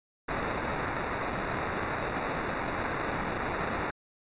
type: noise with sample-and-hold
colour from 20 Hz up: white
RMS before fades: -32 dBFS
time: 0.28-3.91 s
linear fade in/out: 10 ms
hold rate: 3150 Hz
effects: resampled to 8000 Hz